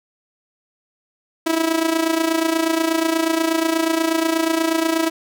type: tone with amplitude modulation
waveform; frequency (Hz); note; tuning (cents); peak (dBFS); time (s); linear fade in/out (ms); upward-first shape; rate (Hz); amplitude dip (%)
sawtooth; 325.7; E4; -21; -10; 1.46-5.1; 10; sine; 28.3; 70
effects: none

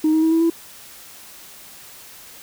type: tone with pitch steps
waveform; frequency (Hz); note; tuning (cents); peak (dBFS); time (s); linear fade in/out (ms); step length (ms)
sine; 311 / 316.3 / 321.6 / 327 / 332.6; D#4 / D#4 / E4 / E4 / E4; -1 / +29 / -43 / -14 / +16; -12; 0.04-0.5; 5; 92
effects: tanh soft clip ceiling -11 dBFS + white hiss -42 dBFS RMS until 2.42 s

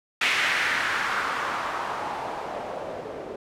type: noise with low-pass filter sweep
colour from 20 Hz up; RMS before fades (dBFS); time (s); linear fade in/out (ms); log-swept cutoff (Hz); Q
blue; -28; 0.21-3.36; 5; 2300 to 470; 2.2
effects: none

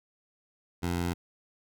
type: tone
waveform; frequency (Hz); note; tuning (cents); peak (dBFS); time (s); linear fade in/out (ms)
15% pulse; 87.1; F2; -4; -22; 0.82-1.14; 20
effects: none

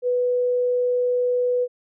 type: tone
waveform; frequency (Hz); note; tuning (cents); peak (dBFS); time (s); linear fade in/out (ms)
sine; 493.9; B4; 0; -18; 0.02-1.68; 50
effects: none

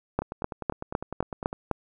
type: two click trains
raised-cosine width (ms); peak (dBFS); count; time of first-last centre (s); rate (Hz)
1; -19 / -10; 14 / 7; 0.22-1.529 / 0.19-1.713; 9.93 / 3.94
effects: none

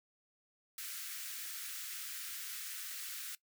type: high-pass noise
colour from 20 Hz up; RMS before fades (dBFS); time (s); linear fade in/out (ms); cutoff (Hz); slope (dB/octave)
white; -44; 0.78-3.35; 2; 1300; 48
effects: noise-tail reverb RT60 0.1 s tail -19 dB re dry

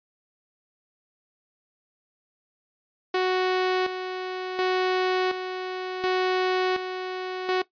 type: tone with tremolo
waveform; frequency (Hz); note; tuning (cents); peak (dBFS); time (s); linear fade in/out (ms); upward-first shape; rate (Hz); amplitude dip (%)
sawtooth; 370; F#4; 0; -17; 3.14-7.62; 5; square; 0.69; 60
effects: noise-tail reverb RT60 0.1 s tail -17 dB re dry + resampled to 11025 Hz

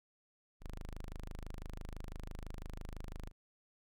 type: tone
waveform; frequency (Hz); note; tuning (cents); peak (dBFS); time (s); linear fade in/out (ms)
sawtooth; 25.99; G#0; +2; -39; 0.6-3.32; 50
effects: none

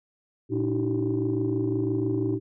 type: tone cluster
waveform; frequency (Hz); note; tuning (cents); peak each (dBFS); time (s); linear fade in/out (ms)
sine; 115.1 / 296.1 / 322.1 / 383.7; A#2 / D4 / E4 / G4; -22 / +14 / -40 / -37; -28; 0.49-2.4; 50
effects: tanh soft clip ceiling -16 dBFS

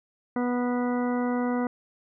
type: harmonic tone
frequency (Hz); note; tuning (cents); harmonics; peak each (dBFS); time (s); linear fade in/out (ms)
245.5; B3; -10; 1 / 2 / 3 / 4 / 5 / 6 / 8; -25 / -31 / -35 / -37 / -39 / -41 / -43; 0.36-1.67; 2
effects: none

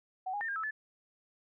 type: tone with pitch steps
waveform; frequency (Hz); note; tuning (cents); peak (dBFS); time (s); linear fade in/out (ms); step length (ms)
sine; 750 / 822 / 1810 / 1612 / 1307 / 1734; F#5 / G#5 / A6 / G6 / E6 / A6; +23 / -18 / +48 / +48 / -15 / -26; -33; 0.26-0.71; 10; 75
effects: none

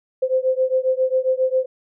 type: beating tone pair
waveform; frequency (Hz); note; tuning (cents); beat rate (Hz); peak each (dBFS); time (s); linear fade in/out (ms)
sine; 515 / 522.4; C5 / C5; -28 / -3; 7.4; -19 / -20; 0.22-1.66; 10
effects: none

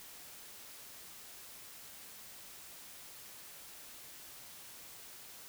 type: silence
effects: white hiss -52 dBFS RMS until 5.48 s

